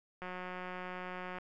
click train, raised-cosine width 0.5 ms, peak -28 dBFS, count 213, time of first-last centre 0.22-1.385 s, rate 182 Hz, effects none

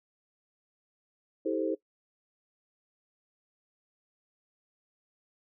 sine chord, A minor seventh, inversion second, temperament equal with one note detuned, 321.5 / 392 / 440 / 523.3 Hz, E4 / G4 / A4 / C5, -43 / 0 / 0 / 0 cents, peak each -31 / -34 / -33 / -34 dBFS, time 1.45-1.75 s, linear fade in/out 10 ms, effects noise-tail reverb RT60 0.1 s tail -19 dB re dry

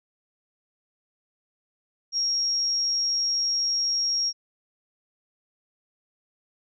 sine tone, 5588 Hz, F8, in tune, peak -22 dBFS, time 2.12-4.33 s, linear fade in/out 50 ms, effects none

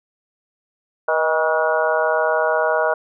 harmonic tone with a mistuned harmonic, 160.4 Hz, E3, 47 cents flat, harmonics 3 / 4 / 5 / 6 / 7 / 8 / 9, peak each -23 / -19 / -26 / -25 / -27 / -31 / -23 dBFS, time 1.08-2.94 s, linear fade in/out 5 ms, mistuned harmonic 4, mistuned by -37 cents, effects none

